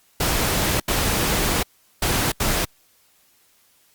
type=noise bursts at uneven times; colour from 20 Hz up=pink; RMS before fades=-21 dBFS; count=4; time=0.2-0.8 / 0.88-1.63 / 2.02-2.32 / 2.4-2.65 s; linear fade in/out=5 ms; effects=white hiss -59 dBFS RMS until 3.94 s + Opus 48 kbps